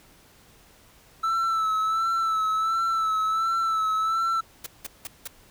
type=tone with vibrato; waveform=triangle; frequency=1318.5 Hz; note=E6; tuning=in tune; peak=-20 dBFS; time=1.23-4.41 s; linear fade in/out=10 ms; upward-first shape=sine; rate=1.4 Hz; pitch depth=37 cents each way
type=noise bursts; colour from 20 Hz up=white; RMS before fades=-34 dBFS; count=4; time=4.64-5.276 s; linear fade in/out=5 ms; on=24 ms; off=180 ms
effects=pink hiss -55 dBFS RMS until 5.5 s